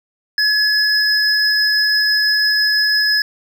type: tone pair together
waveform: triangle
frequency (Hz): 1700 / 5094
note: G#6 / D#8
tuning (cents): +40 / +40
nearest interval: octave + perfect fifth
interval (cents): 1900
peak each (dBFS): -14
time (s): 0.38-3.22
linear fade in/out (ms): 2
effects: none